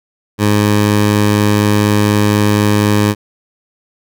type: tone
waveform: 15% pulse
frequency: 104.1 Hz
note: G#2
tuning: 5 cents sharp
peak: -3 dBFS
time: 0.38-3.15 s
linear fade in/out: 50 ms
effects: none